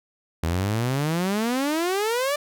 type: exponential sweep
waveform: sawtooth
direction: up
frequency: 78.7 to 597 Hz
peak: -18 dBFS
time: 0.43-2.36 s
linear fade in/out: 5 ms
effects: none

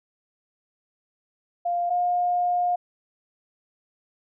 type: tone pair in turn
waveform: sine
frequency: 698.5 / 711.1 Hz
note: F5 / F5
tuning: 0 / +31 cents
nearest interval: unison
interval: 31 cents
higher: second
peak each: -22 / -20 dBFS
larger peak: second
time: 1.65-1.9 / 1.9-2.76 s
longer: second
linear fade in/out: 10 ms
effects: none

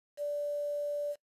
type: tone with quantisation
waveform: sine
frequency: 583 Hz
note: D5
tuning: 13 cents flat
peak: -31 dBFS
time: 0.17-1.16 s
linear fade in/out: 50 ms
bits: 9
effects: noise-tail reverb RT60 0.1 s tail -22 dB re dry + resampled to 32000 Hz

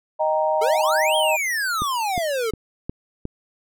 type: chord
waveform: sine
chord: Eb major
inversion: none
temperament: equal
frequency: 622.3 / 784 / 932.3 Hz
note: Eb5 / G5 / Bb5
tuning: 0 / 0 / 0 cents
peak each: -20 / -25 / -23 dBFS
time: 0.19-1.37 s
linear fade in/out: 20 ms
type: exponential two-way sweep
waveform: square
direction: up then down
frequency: 415.3 to 3290 to 424.3 Hz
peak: -22 dBFS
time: 0.61-2.51 s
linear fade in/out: 10 ms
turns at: 1.16 s
type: click train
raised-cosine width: 3 ms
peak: -15 dBFS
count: 5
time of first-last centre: 1.82-3.254 s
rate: 2.79 Hz
effects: none

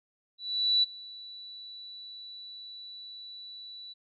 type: tone with ADSR envelope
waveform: sine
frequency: 3951 Hz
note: B7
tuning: in tune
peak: -20 dBFS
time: 0.38-3.94 s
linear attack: 450 ms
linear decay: 18 ms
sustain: -22 dB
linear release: 20 ms
effects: none

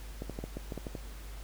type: clicks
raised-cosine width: 2 ms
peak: -24 dBFS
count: 9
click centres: 0.221 / 0.297 / 0.389 / 0.44 / 0.57 / 0.722 / 0.777 / 0.868 / 0.952 s
effects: added 50 Hz sine -42 dBFS peak until 1.43 s + pink hiss -52 dBFS RMS until 1.43 s

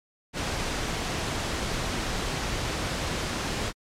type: noise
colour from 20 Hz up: pink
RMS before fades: -29 dBFS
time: 0.33-3.73 s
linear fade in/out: 50 ms
effects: low-pass 7000 Hz 12 dB/octave + MP3 96 kbps

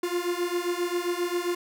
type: beating tone pair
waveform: 45% pulse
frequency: 347.8 / 355.3 Hz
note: F4 / F4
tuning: -7 / +30 cents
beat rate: 7.5 Hz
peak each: -29 dBFS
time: 0.03-1.55 s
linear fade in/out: 5 ms
effects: none

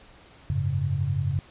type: chord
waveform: sine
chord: F# suspended second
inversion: none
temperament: just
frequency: 92.5 / 104.06 / 138.75 Hz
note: F#2 / G#2 / C#3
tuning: 0 / +4 / +2 cents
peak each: -28 / -29 / -26 dBFS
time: 0.5-1.39 s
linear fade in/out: 0 ms
effects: pink hiss -52 dBFS RMS until 1.5 s + resampled to 8000 Hz

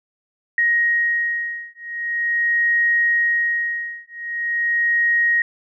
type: beating tone pair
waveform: sine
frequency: 1880 / 1880.43 Hz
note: A#6 / A#6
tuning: +14 / +15 cents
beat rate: 0.43 Hz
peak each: -20 dBFS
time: 0.58-5.42 s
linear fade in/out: 2 ms
effects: none

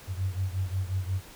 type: beating tone pair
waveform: sine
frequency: 92.5 / 98.1 Hz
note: F#2 / G2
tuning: 0 / +2 cents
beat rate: 5.6 Hz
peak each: -29 / -32 dBFS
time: 0.07-1.22 s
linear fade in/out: 50 ms
effects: pink hiss -49 dBFS RMS until 1.35 s

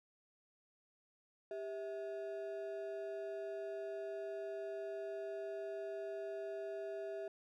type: ring-modulated tone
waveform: triangle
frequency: 523.3 Hz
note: C5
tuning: in tune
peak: -36 dBFS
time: 1.51-7.28 s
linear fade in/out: 2 ms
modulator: 127 Hz
effects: none

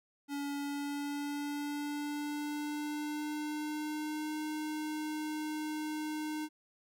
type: tone with pitch glide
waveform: square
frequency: 284.3 to 306.5 Hz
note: C#4 to D#4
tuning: +44 to -26 cents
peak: -36 dBFS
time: 0.28-6.49 s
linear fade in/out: 50 ms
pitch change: +130 cents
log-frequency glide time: 0.57-4.36 s
effects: none

